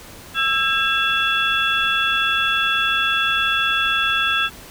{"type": "tone cluster", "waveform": "sine", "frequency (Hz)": [1327, 1622, 2686, 3392], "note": ["E6", "G#6", "E7", "G#7"], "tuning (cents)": [11, -41, 32, 36], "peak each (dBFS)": -22, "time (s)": [0.34, 4.5], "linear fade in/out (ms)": 50, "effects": ["pink hiss -40 dBFS RMS until 4.7 s"]}